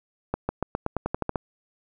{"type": "accelerating click train", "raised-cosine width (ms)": 1, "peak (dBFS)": -11, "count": 11, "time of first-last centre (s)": [0.34, 1.358], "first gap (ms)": 150, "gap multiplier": 0.91, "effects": []}